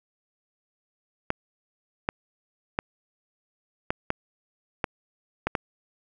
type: clicks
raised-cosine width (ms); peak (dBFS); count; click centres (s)
0.5; -9; 8; 1.304 / 2.089 / 2.789 / 3.905 / 4.104 / 4.842 / 5.47 / 5.552
effects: none